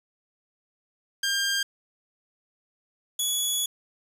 15% pulse tone pair in turn, 1599 / 3388 Hz, G6 / G#7, +34 / +34 cents, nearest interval octave + minor second, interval 1300 cents, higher second, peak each -17 dBFS, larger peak neither, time 1.23-1.63 / 3.19-3.66 s, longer second, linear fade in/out 5 ms, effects resampled to 32000 Hz + 8-bit

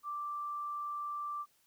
sine tone, 1174.7 Hz, D6, in tune, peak -36 dBFS, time 0.03-1.46 s, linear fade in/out 50 ms, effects white hiss -71 dBFS RMS until 1.66 s

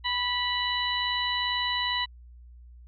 harmonic tone with a mistuned harmonic, 987.8 Hz, B5, in tune, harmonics 1 / 2 / 3 / 4, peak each -31 / -31 / -31 / -31 dBFS, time 0.04-2.06 s, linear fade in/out 20 ms, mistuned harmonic 2, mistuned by -15 cents, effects added 60 Hz sine -46 dBFS peak until 2.87 s

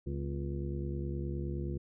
harmonic tone with a mistuned harmonic, 69.6 Hz, C#2, 8 cents sharp, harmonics 1 / 2 / 3 / 4 / 5 / 6 / 7, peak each -37 / -38 / -43 / -49 / -41 / -53 / -51 dBFS, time 0.06-1.78 s, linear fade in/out 10 ms, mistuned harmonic 4, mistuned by -130 cents, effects none

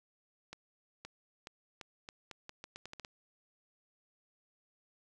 accelerating click train, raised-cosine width 0.2 ms, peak -28 dBFS, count 13, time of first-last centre 0.53-3.049 s, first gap 520 ms, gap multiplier 0.81, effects none

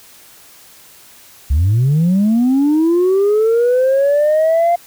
sine linear sweep, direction up, 63.8 to 698.5 Hz, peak -8 dBFS, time 1.5-4.76 s, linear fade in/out 10 ms, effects tanh soft clip ceiling -8 dBFS + white hiss -43 dBFS RMS until 4.86 s

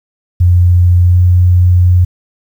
sine tone with pitch glide, 88.6 to 89.58 Hz, F2 to F2, +25 to +44 cents, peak -4 dBFS, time 0.4-2.05 s, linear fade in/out 10 ms, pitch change +19 cents, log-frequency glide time 1.05-1.17 s, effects 7-bit

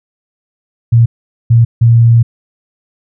sine tone bursts at uneven times, 116.54 Hz, A#2, in tune, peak -3 dBFS, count 3, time 0.92-1.06 / 1.5-1.65 / 1.81-2.23 s, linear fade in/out 10 ms, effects none

